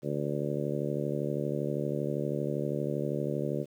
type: harmonic tone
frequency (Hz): 72.6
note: D2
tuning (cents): -19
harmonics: 2 / 3 / 4 / 5 / 6 / 7 / 8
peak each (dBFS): -34 / -37 / -38 / -36 / -38 / -38 / -38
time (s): 0.02-3.66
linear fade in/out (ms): 50
effects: 10-bit